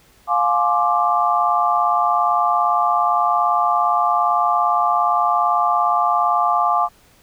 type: chord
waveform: sine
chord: D half-diminished seventh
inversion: first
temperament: just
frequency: 704.8 / 845.8 / 1057.2 / 1174.7 Hz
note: F5 / Ab5 / C6 / D6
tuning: +16 / +31 / +18 / 0 cents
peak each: -19 / -21 / -23 / -18 dBFS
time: 0.27-6.89 s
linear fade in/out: 50 ms
effects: pink hiss -53 dBFS RMS until 7.22 s